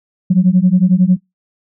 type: beating tone pair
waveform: sine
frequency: 177.4 / 188.4 Hz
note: F3 / F#3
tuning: +27 / +32 cents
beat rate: 11 Hz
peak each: -10 dBFS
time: 0.3-1.17 s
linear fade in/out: 10 ms
effects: noise-tail reverb RT60 0.2 s tail -26 dB re dry + tanh soft clip ceiling -1 dBFS